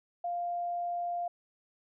sine tone, 698.5 Hz, F5, in tune, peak -31 dBFS, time 0.24-1.28 s, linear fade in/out 5 ms, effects none

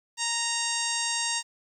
harmonic tone with a mistuned harmonic, 930 Hz, A#5, 4 cents flat, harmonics 1 / 2 / 3 / 4 / 5 / 6 / 7 / 8 / 9, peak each -35 / -35 / -35 / -35 / -35 / -35 / -35 / -35 / -35 dBFS, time 0.17-1.43 s, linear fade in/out 50 ms, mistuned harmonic 9, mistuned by +30 cents, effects 10-bit

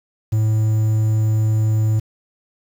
triangle tone with quantisation, 109 Hz, A2, 16 cents flat, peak -12 dBFS, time 0.32-2 s, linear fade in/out 10 ms, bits 7, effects none

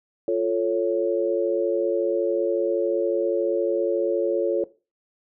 sine chord, F augmented, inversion none, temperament equal, 349.2 / 440 / 554.4 Hz, F4 / A4 / C#5, 0 / 0 / 0 cents, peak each -24 dBFS, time 0.28-4.64 s, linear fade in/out 2 ms, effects noise-tail reverb RT60 0.3 s tail -17 dB re dry

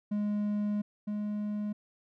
triangle tone pair in turn, 207.7 / 208.8 Hz, G#3 / G#3, 0 / +10 cents, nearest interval unison, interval 10 cents, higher second, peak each -26 / -29 dBFS, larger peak first, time 0.11-0.82 / 1.07-1.73 s, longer first, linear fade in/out 10 ms, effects none

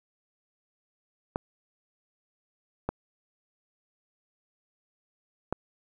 clicks, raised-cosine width 1 ms, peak -14 dBFS, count 3, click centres 1.359 / 2.89 / 5.526 s, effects 9-bit

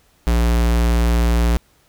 square tone, 58.4 Hz, A#1, 4 cents sharp, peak -14 dBFS, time 0.27-1.57 s, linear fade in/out 0 ms, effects pink hiss -57 dBFS RMS until 1.88 s

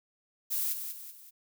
violet noise with echo, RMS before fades -31 dBFS, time 0.5-0.74 s, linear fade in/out 20 ms, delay 190 ms, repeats 3, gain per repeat -7 dB, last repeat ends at 1.31 s, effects none

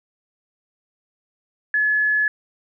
sine tone, 1708 Hz, G#6, 48 cents sharp, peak -16 dBFS, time 1.74-2.28 s, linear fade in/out 2 ms, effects none

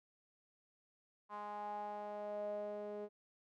sawtooth tone with band-pass filter sweep, 207.7 Hz, G#3, in tune, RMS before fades -44 dBFS, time 1.29-3.09 s, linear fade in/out 50 ms, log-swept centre 990 to 490 Hz, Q 6.4, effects none

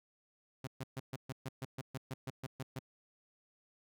sawtooth tone bursts, 131.9 Hz, C3, 14 cents sharp, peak -35 dBFS, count 14, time 0.64-2.792 s, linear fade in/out 5 ms, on 33 ms, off 130 ms, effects none

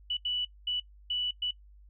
sine tone bursts at uneven times, 2960 Hz, F#7, in tune, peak -28 dBFS, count 5, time 0.1-0.17 / 0.25-0.45 / 0.67-0.8 / 1.1-1.31 / 1.42-1.51 s, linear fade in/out 5 ms, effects noise-tail reverb RT60 0.1 s tail -20 dB re dry + added 50 Hz sine -52 dBFS peak until 1.89 s

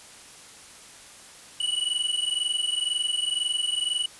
square tone pair together, 2934 / 2956 Hz, F#7 / F#7, -15 / -2 cents, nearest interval unison, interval 13 cents, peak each -28 dBFS, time 1.6-4.06 s, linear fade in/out 5 ms, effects white hiss -47 dBFS RMS until 4.19 s + resampled to 24000 Hz

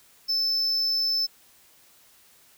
triangle tone, 5270 Hz, E8, 1 cent flat, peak -21 dBFS, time 0.28-1.27 s, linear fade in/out 20 ms, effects white hiss -57 dBFS RMS until 2.57 s

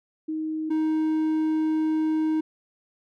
sine / triangle tone pair in turn, 313.6 / 313.6 Hz, D#4 / D#4, +14 / +14 cents, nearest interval unison, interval 0 cents, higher neither, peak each -26 / -19 dBFS, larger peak second, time 0.28-0.7 / 0.7-2.41 s, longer second, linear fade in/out 10 ms, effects none

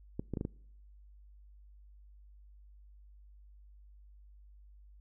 clicks, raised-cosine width 3 ms, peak -22 dBFS, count 5, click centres 0.195 / 0.337 / 0.372 / 0.411 / 0.451 s, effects noise-tail reverb RT60 0.7 s tail -25 dB re dry + added 50 Hz sine -54 dBFS peak until 5 s

